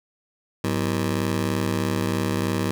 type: ring-modulated tone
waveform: 20% pulse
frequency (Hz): 143.8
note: D3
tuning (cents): -36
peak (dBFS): -14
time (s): 0.64-2.71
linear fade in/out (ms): 0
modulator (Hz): 40.3
effects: none